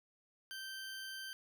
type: tone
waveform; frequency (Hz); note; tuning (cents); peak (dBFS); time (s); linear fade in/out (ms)
20% pulse; 1558; G6; -11; -39; 0.51-1.33; 0
effects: none